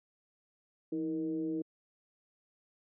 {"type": "tone with frequency modulation", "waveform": "sine", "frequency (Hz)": 319.6, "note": "D#4", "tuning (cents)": 47, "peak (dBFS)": -31, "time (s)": [0.92, 1.62], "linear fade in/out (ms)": 5, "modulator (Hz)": 148, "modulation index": 0.64, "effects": ["high-pass 200 Hz 12 dB/octave"]}